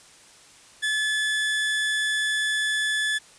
30% pulse tone, 1725 Hz, A6, 35 cents flat, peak -20 dBFS, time 0.82-3.19 s, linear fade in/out 20 ms, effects white hiss -51 dBFS RMS until 3.38 s + resampled to 22050 Hz

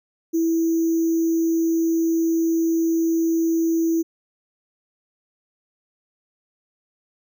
sine tone with sample-and-hold, 329.6 Hz, E4, in tune, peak -17 dBFS, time 0.33-4.03 s, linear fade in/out 20 ms, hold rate 6300 Hz, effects none

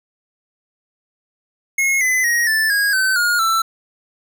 square tone with pitch steps, 2166 / 2021 / 1885.6 / 1759.3 / 1641.5 / 1531.6 / 1429 / 1333.3 Hz, C#7 / B6 / A#6 / A6 / G#6 / G6 / F6 / E6, -41 / +39 / +19 / -1 / -21 / -41 / +39 / +19 cents, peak -15 dBFS, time 1.78-3.62 s, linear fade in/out 5 ms, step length 230 ms, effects none

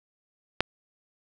click, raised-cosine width 0.3 ms, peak -5 dBFS, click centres 0.606 s, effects none

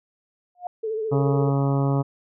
sine tone with exponential growth, 715 Hz, F5, 41 cents sharp, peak -23 dBFS, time 0.55-0.67 s, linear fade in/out 2 ms, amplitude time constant 24 ms
sine tone with vibrato, 437.8 Hz, A4, 9 cents flat, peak -24 dBFS, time 0.83-1.5 s, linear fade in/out 10 ms, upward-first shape sine, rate 14 Hz, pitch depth 47 cents each way
harmonic tone, 138.59 Hz, C#3, in tune, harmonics 1 / 2 / 3 / 4 / 5 / 6 / 7 / 8 / 9, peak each -20 / -26 / -30 / -32 / -34 / -36 / -37 / -38 / -39 dBFS, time 1.11-2.03 s, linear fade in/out 20 ms
effects none

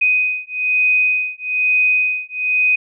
sine beating tone pair, 2500 / 2501.1 Hz, D#7 / D#7, +8 / +8 cents, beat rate 1.1 Hz, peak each -17 dBFS, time 0.01-2.76 s, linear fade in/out 10 ms, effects none

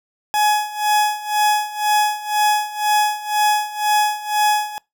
40% pulse tone with tremolo, 842 Hz, G#5, 24 cents sharp, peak -12 dBFS, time 0.34-4.78 s, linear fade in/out 0 ms, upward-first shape sine, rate 2 Hz, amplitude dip 85%, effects noise-tail reverb RT60 0.2 s tail -24 dB re dry

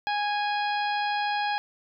harmonic tone, 827 Hz, G#5, 8 cents flat, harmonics 1 / 2 / 3 / 4 / 5 / 6, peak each -26 / -32 / -36 / -38 / -40 / -42 dBFS, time 0.07-1.58 s, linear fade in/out 0 ms, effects none

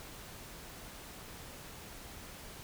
silence, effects pink hiss -49 dBFS RMS until 2.63 s

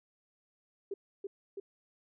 sine tone with echo, 395.7 Hz, G4, 16 cents sharp, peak -34 dBFS, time 0.91-0.94 s, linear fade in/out 5 ms, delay 330 ms, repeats 2, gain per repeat -2 dB, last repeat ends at 1.6 s, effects none

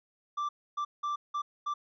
triangle tone bursts at uneven times, 1174.7 Hz, D6, in tune, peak -28 dBFS, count 5, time 0.37-0.49 / 0.77-0.85 / 1.03-1.16 / 1.34-1.42 / 1.66-1.74 s, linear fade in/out 10 ms, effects resampled to 16000 Hz

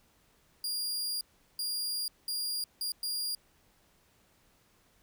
sawtooth tone bursts at uneven times, 4820 Hz, D8, 44 cents sharp, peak -29 dBFS, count 5, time 0.64-1.21 / 1.59-2.08 / 2.28-2.64 / 2.81-2.92 / 3.03-3.35 s, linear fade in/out 2 ms, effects pink hiss -67 dBFS RMS until 5.02 s

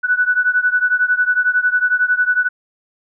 sine beating tone pair, 1480 / 1491 Hz, F#6 / F#6, 0 / +13 cents, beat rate 11 Hz, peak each -15 / -17 dBFS, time 0.03-2.49 s, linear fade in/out 20 ms, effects none

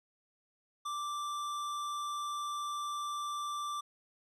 sine tone with hard clipping, 1174.7 Hz, D6, in tune, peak -37 dBFS, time 0.85-3.81 s, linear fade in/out 10 ms, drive 14 dB, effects none

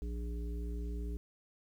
harmonic tone with a mistuned harmonic, 59 Hz, A#1, 22 cents sharp, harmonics 1 / 3 / 5 / 7, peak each -36 / -48 / -49 / -50 dBFS, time 0.02-1.17 s, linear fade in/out 0 ms, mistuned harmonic 1, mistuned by -35 cents, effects 11-bit

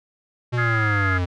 square linear sweep, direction down, 123.47 to 87.31 Hz, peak -21 dBFS, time 0.52-1.26 s, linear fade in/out 20 ms
sine chord, F minor seventh, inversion third, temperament just, 1257.2 / 1396.9 / 1676.3 / 2095 Hz, Eb6 / F6 / Ab6 / C7, +18 / 0 / +16 / +2 cents, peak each -28 / -27 / -24 / -29 dBFS, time 0.57-1.19 s, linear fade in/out 20 ms
effects low-pass 4000 Hz 12 dB/octave

